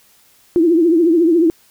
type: tone with vibrato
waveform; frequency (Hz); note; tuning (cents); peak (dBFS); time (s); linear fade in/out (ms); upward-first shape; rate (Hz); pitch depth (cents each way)
sine; 334.2; E4; +24; -9; 0.56-1.5; 0; triangle; 14; 130
effects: white hiss -52 dBFS RMS until 1.7 s